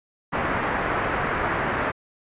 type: low-pass noise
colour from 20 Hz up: white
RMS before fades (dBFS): -25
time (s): 0.32-1.92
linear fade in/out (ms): 20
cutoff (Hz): 1800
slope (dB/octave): 24
effects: resampled to 8000 Hz